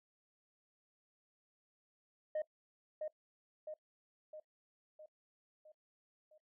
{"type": "tone with echo", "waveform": "sine", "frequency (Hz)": 616, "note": "D#5", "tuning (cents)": -17, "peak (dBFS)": -32, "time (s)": [2.35, 2.42], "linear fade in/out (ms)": 5, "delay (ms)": 660, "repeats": 6, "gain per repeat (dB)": -5, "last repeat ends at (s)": 6.38, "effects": ["noise-tail reverb RT60 0.1 s tail -20 dB re dry", "tanh soft clip ceiling -33 dBFS"]}